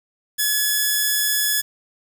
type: tone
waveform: 5% pulse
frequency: 1704 Hz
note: G#6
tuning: 44 cents sharp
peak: -7 dBFS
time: 0.38-1.62 s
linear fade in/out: 20 ms
effects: 7-bit